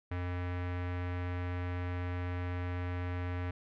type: tone with low-pass filter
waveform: square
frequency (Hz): 89.2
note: F2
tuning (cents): +37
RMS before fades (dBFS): -36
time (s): 0.11-3.51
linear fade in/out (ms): 5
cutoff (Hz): 2100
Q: 1.8
effects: none